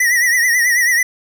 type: tone with vibrato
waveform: square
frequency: 1929 Hz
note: B6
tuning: 41 cents flat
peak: -12 dBFS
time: 0-1.03 s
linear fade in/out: 5 ms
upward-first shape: triangle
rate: 9.2 Hz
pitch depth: 99 cents each way
effects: none